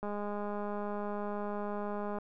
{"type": "click train", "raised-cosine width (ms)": 1, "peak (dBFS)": -25, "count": 445, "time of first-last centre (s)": [0.03, 2.185], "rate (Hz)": 206, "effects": []}